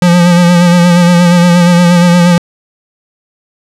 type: tone with vibrato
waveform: square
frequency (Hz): 174.9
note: F3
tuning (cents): +3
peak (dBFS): -4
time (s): 0.02-2.38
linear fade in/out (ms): 2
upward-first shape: sine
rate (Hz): 8.5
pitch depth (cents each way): 37
effects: low-pass 9000 Hz 12 dB/octave